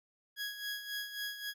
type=tone with tremolo; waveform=20% pulse; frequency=1661.2 Hz; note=G#6; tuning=in tune; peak=-31 dBFS; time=0.36-1.54 s; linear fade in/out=50 ms; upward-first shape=sine; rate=3.7 Hz; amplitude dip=65%; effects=none